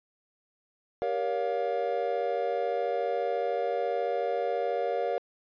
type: chord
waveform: triangle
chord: G half-diminished seventh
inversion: none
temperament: just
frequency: 392 / 470.4 / 564.5 / 705.6 Hz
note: G4 / Bb4 / Db5 / F5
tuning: 0 / +16 / +31 / +18 cents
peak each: -34 / -29 / -30 / -30 dBFS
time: 1.02-5.18 s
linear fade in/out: 0 ms
effects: resampled to 11025 Hz